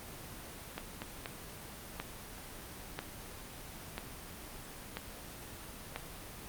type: two click trains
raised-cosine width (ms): 0.3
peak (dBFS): -22 / -20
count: 3 / 5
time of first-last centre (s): 0.78-1.258 / 2-5.96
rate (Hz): 4.18 / 1.01
effects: pink hiss -47 dBFS RMS until 6.48 s + Opus 24 kbps